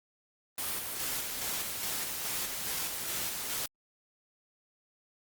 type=noise with tremolo; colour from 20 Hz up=white; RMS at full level=-34 dBFS; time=0.58-3.66 s; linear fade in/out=2 ms; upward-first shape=square; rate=2.4 Hz; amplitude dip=30%; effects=Opus 32 kbps